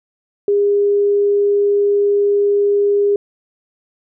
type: tone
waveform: sine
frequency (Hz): 406.3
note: G#4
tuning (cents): -38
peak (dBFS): -11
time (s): 0.48-3.16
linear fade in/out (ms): 2
effects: none